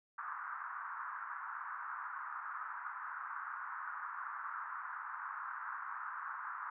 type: band-pass noise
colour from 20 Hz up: white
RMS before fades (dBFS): -44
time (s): 0.18-6.7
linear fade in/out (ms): 5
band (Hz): 1000 to 1500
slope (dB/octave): 48
effects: none